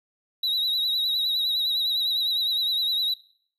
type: tone with vibrato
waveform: triangle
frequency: 3872 Hz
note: B7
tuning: 35 cents flat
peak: -21 dBFS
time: 0.43-3.14 s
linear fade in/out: 5 ms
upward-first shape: triangle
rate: 9.8 Hz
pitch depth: 73 cents each way
effects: noise-tail reverb RT60 0.6 s tail -22 dB re dry